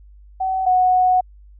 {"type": "tone pair in turn", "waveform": "sine", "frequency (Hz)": [757, 735.9], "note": ["F#5", "F#5"], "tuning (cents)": [39, -10], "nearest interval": "unison", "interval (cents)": 49, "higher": "first", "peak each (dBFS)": [-18, -12], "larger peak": "second", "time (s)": [[0.4, 0.66], [0.66, 1.21]], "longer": "second", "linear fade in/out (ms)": 10, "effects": ["added 50 Hz sine -42 dBFS peak until 1.59 s"]}